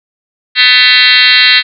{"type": "tone with frequency modulation", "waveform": "sine", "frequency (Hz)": 2960, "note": "F#7", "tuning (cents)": 0, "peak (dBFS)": -3, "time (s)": [0.55, 1.63], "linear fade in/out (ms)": 50, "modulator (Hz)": 242, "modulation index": 5.5, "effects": []}